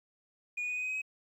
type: tone with pitch steps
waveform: sine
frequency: 2448 / 2464 / 2479 / 2495 / 2511 / 2527 / 2543 Hz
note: D#7 / D#7 / D#7 / D#7 / D#7 / D#7 / D#7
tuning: -29 / -17 / -7 / +4 / +15 / +26 / +37 cents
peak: -30 dBFS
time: 0.57-1.018 s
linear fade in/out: 10 ms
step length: 64 ms
effects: tanh soft clip ceiling -31 dBFS + 11-bit